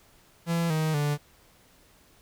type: tone with pitch steps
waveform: 45% pulse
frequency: 168.3 / 157.03 / 146.51 Hz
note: E3 / D#3 / D3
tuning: +36 / +16 / -4 cents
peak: -24 dBFS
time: 0.46-1.18 s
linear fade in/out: 50 ms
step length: 240 ms
effects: pink hiss -59 dBFS RMS until 2.21 s